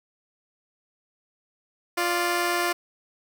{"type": "tone pair together", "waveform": "10% pulse", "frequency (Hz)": [349.2, 588.8], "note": ["F4", "D5"], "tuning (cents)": [0, 4], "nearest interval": "major sixth", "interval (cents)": 904, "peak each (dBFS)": [-15, -23], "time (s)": [1.97, 2.73], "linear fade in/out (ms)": 10, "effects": []}